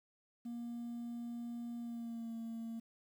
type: tone with pitch glide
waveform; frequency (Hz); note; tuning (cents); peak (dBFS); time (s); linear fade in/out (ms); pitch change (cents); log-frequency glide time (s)
sine; 236.6 to 228.1; A#3 to A#3; +26 to -37; -38; 0.45-2.8; 10; -63; 1.78-2.34
effects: tanh soft clip ceiling -40 dBFS + 11-bit